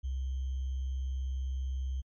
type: tone with sample-and-hold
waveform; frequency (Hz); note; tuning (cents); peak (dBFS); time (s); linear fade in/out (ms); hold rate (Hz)
sine; 65.41; C2; 0; -31; 0.03-2.02; 20; 3150
effects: MP3 32 kbps